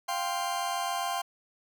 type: chord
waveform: 40% pulse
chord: F suspended second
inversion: none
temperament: just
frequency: 698.5 / 785.8 / 1047.7 Hz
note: F5 / G5 / C6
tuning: 0 / +4 / +2 cents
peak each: -33 dBFS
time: 0.08-1.22 s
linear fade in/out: 10 ms
effects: none